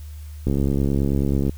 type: click train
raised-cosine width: 3 ms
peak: -9 dBFS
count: 72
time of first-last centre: 0.47-1.495 s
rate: 69.3 Hz
effects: added 75 Hz sine -33 dBFS peak until 1.57 s + white hiss -52 dBFS RMS until 1.57 s